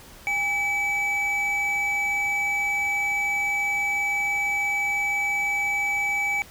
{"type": "tone pair together", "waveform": "triangle", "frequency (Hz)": [810, 2293], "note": ["G#5", "D7"], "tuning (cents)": [-43, -42], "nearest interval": "octave + tritone", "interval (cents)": 1801, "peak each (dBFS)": [-29, -21], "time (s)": [0.27, 6.42], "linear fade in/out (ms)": 0, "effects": ["pink hiss -47 dBFS RMS until 6.5 s"]}